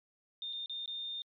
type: tone with dropouts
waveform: sine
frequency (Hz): 3631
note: A#7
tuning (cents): -46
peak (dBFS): -37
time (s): 0.42-1.22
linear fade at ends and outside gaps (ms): 1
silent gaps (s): 0.528-0.532 / 0.66-0.696 / 0.859-0.877
effects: MP3 96 kbps